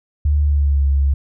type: tone with pitch glide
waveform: sine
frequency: 73.42 to 69.42 Hz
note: D2 to C#2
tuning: 0 to +3 cents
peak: -12 dBFS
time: 0.25-1.14 s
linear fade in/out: 5 ms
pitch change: -97 cents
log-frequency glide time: 0.42-0.84 s
effects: none